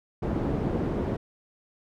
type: low-pass noise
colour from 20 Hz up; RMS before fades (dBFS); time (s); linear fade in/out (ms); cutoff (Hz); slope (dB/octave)
white; -28; 0.22-1.17; 10; 340; 12
effects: none